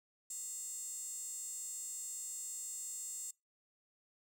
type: tone with high-pass filter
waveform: square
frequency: 401.2 Hz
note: G4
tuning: 40 cents sharp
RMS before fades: -44 dBFS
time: 0.3-3.31 s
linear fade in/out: 5 ms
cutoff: 7700 Hz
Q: 9.1
effects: noise-tail reverb RT60 0.2 s tail -21 dB re dry